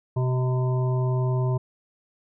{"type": "harmonic tone with a mistuned harmonic", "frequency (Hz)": 127.1, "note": "C3", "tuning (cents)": -50, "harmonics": [1, 3, 5, 7, 8], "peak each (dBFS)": [-21, -31, -35, -38, -39], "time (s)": [0.16, 1.58], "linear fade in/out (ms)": 10, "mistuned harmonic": 7, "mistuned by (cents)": 41, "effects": []}